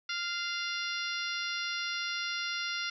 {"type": "harmonic tone with a mistuned harmonic", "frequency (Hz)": 698.5, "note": "F5", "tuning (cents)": 0, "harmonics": [2, 3, 4, 5, 6, 7, 8], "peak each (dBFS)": [-37, -39, -40, -41, -42, -42, -43], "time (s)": [0.09, 2.9], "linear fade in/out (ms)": 5, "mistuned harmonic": 3, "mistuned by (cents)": -18, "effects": []}